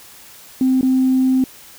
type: tone with dropouts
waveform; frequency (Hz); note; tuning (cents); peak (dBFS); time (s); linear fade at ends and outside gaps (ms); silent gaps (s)
sine; 260; C4; -11; -11; 0.61-1.44; 2; 0.811-0.829
effects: tanh soft clip ceiling -7 dBFS + white hiss -42 dBFS RMS until 1.78 s